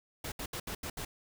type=noise bursts at uneven times; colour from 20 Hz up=pink; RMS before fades=-39 dBFS; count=6; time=0.24-0.32 / 0.39-0.46 / 0.53-0.6 / 0.67-0.75 / 0.83-0.9 / 0.97-1.05 s; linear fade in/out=5 ms; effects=none